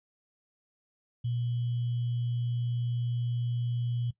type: tone with sample-and-hold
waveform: sine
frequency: 120.1 Hz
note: B2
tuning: 48 cents flat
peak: -28 dBFS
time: 1.24-4.11 s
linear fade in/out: 10 ms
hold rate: 3150 Hz
effects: noise-tail reverb RT60 0.1 s tail -18 dB re dry + resampled to 8000 Hz